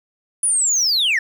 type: linear sweep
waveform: sine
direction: down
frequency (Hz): 9956 to 1708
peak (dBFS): -12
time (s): 0.43-1.19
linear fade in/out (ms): 5
effects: tanh soft clip ceiling -14 dBFS + 8-bit